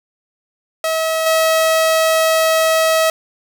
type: tone with level steps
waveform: sawtooth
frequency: 643 Hz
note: E5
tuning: 43 cents flat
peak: -12 / -8 dBFS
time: 0.84-3.1 s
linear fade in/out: 2 ms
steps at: 1.26 s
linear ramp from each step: 5 ms
effects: none